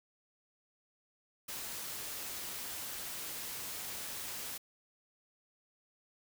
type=noise; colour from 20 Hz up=white; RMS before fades=-42 dBFS; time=1.48-4.58 s; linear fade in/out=10 ms; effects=none